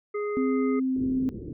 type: harmonic tone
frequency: 415.3 Hz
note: G#4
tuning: in tune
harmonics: 1 / 3 / 5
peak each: -27 / -37 / -41 dBFS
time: 0.14-0.8 s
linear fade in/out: 10 ms
type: tone with pitch glide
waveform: sine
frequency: 261.4 to 259.9 Hz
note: C4 to C4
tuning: -1 to -11 cents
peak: -23 dBFS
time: 0.37-1.29 s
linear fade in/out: 0 ms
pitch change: -10 cents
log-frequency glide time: 0.86-0.93 s
type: low-pass noise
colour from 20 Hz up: white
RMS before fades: -37 dBFS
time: 0.96-1.53 s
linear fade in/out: 2 ms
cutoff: 400 Hz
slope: 48 dB/octave
effects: none